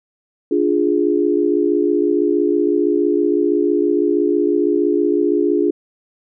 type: chord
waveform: sine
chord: D diminished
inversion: none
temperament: equal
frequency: 293.7 / 349.2 / 415.3 Hz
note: D4 / F4 / Ab4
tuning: 0 / 0 / 0 cents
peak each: -18 / -17 / -18 dBFS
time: 0.51-5.71 s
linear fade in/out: 5 ms
effects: none